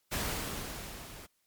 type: noise with level ramp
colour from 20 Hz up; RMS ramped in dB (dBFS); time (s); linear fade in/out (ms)
pink; -32 to -49; 0.11-1.27; 20
effects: white hiss -75 dBFS RMS until 1.46 s + MP3 96 kbps